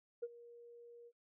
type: tone with ADSR envelope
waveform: sine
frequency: 473.3 Hz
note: A#4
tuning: 26 cents sharp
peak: -35 dBFS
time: 0.22-1.12 s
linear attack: 14 ms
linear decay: 39 ms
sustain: -19 dB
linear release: 50 ms
effects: noise-tail reverb RT60 0.1 s tail -23 dB re dry + tanh soft clip ceiling -33 dBFS